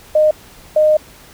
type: tone bursts at uneven times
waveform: sine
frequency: 614 Hz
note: D#5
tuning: 23 cents flat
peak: -8 dBFS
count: 2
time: 0.15-0.31 / 0.76-0.97 s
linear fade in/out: 5 ms
effects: pink hiss -42 dBFS RMS until 1.33 s